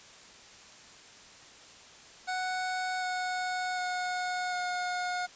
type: tone with pitch steps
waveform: 25% pulse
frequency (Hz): 740 / 733.6 / 727.3 / 721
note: F#5 / F#5 / F#5 / F#5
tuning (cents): 0 / -15 / -30 / -45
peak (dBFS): -27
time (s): 2.27-5.27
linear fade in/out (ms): 20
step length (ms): 750
effects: white hiss -52 dBFS RMS until 5.35 s + resampled to 16000 Hz